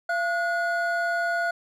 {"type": "tone pair together", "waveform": "triangle", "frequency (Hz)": [685, 1451.5], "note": ["F5", "F#6"], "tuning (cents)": [-34, -34], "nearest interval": "octave + minor second", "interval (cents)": 1300, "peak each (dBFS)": -24, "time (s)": [0.09, 1.51], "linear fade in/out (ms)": 5, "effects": []}